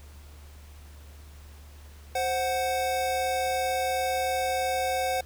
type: tone pair together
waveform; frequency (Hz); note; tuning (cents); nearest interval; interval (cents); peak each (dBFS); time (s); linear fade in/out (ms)
square; 523.3 / 741.2; C5 / F#5; 0 / +3; tritone; 603; -30 / -28; 2.15-5.21; 5
effects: added 73 Hz sine -45 dBFS peak until 5.25 s + pink hiss -55 dBFS RMS until 5.25 s